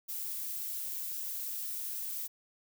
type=noise; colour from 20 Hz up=violet; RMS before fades=-38 dBFS; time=0.08-2.28 s; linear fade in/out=20 ms; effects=none